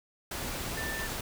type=tone in noise; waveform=sine; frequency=1780 Hz; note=A6; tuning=20 cents sharp; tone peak=-36 dBFS; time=0.77-1.07 s; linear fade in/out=5 ms; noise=pink; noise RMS=-36 dBFS; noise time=0.31-1.21 s; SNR=-3 dB; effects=none